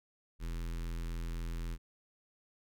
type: tone with notch filter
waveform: square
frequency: 41.91 Hz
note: E1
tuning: 29 cents sharp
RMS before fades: -38 dBFS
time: 0.39-1.78 s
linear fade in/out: 50 ms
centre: 670 Hz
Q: 0.98
effects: none